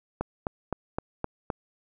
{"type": "click train", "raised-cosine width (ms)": 1, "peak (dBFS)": -14, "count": 6, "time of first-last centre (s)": [0.21, 1.502], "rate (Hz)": 3.87, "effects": []}